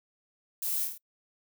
violet noise with echo, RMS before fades -33 dBFS, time 0.62-0.85 s, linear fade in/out 5 ms, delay 26 ms, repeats 5, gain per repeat -3 dB, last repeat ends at 0.98 s, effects noise-tail reverb RT60 0.1 s tail -24 dB re dry

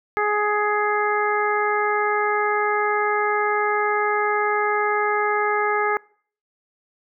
harmonic tone, 417.9 Hz, G#4, 11 cents sharp, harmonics 1 / 2 / 3 / 4 / 5, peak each -23 / -24 / -24 / -27 / -28 dBFS, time 0.17-5.97 s, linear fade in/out 0 ms, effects noise-tail reverb RT60 0.5 s tail -24 dB re dry

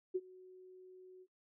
sine tone with ADSR envelope, 370 Hz, F#4, in tune, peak -30 dBFS, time 0.14-1.27 s, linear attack 17 ms, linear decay 44 ms, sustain -23 dB, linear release 51 ms, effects noise-tail reverb RT60 0.1 s tail -18 dB re dry

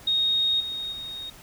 sine tone with level steps, 3729 Hz, A#7, in tune, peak -20 / -29 / -33 dBFS, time 0.07-1.3 s, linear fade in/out 5 ms, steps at 0.6 / 0.92 s, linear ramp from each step 5 ms, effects pink hiss -48 dBFS RMS until 1.42 s

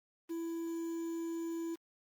triangle tone with quantisation, 332.4 Hz, E4, 15 cents sharp, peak -34 dBFS, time 0.29-1.76 s, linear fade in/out 20 ms, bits 9, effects Opus 32 kbps

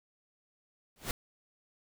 pink noise with exponential growth, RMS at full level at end -30 dBFS, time 0.96-1.11 s, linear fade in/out 1 ms, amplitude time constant 32 ms, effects none

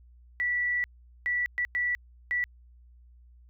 sine tone bursts at uneven times, 1956 Hz, B6, 17 cents flat, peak -25 dBFS, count 5, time 0.4-0.84 / 1.26-1.46 / 1.58-1.65 / 1.75-1.95 / 2.31-2.44 s, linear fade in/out 0 ms, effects added 60 Hz sine -52 dBFS peak until 3.49 s

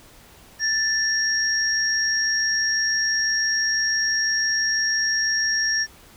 sine tone pair together, 1762 / 5594 Hz, A6 / F8, +2 / +2 cents, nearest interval octave + minor sixth, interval 2000 cents, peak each -22 dBFS, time 0.59-5.87 s, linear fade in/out 50 ms, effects pink hiss -49 dBFS RMS until 6.16 s

